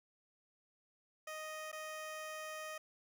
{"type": "tone with dropouts", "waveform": "15% pulse", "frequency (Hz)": 622.3, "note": "D#5", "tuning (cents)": 0, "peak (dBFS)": -37, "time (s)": [1.27, 2.78], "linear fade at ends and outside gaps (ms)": 5, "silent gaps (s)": [1.717, 1.727], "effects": []}